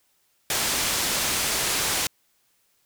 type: low-pass noise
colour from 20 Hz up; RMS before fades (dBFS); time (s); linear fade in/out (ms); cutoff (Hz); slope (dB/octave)
white; -25; 0.5-2.07; 2; 9100; 12
effects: white hiss -67 dBFS RMS until 2.85 s